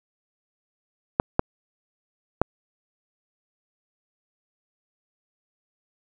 clicks, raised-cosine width 1 ms, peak -3 dBFS, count 3, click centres 1.199 / 1.394 / 2.416 s, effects none

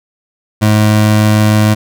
25% pulse tone, 106.7 Hz, G#2, 47 cents sharp, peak -3 dBFS, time 0.61-1.75 s, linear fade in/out 20 ms, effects none

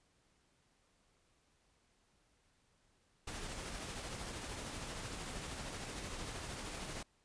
pink noise with tremolo, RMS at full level -43 dBFS, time 3.27-7.03 s, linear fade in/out 5 ms, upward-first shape triangle, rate 13 Hz, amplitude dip 35%, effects pink hiss -74 dBFS RMS until 7.24 s + resampled to 22050 Hz

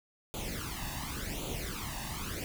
pink noise with flanger, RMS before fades -38 dBFS, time 0.34-2.44 s, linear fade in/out 0 ms, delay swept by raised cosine 0.28 to 1.11 ms, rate 0.9 Hz, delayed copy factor +0.75, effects none

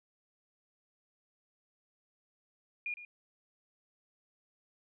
sine tone with echo, 2428 Hz, D#7, 43 cents flat, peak -34 dBFS, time 2.86-2.94 s, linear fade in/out 2 ms, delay 110 ms, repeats 1, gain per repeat -12 dB, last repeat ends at 3.05 s, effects none

